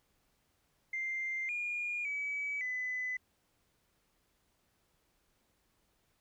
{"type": "tone with pitch steps", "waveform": "sine", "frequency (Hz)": [2094, 2426, 2284, 2007], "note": ["C7", "D#7", "D7", "B6"], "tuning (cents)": [1, -44, -49, 27], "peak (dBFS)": -33, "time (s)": [0.93, 3.17], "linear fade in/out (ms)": 5, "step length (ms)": 560, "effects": ["tanh soft clip ceiling -29 dBFS", "pink hiss -75 dBFS RMS until 6.2 s"]}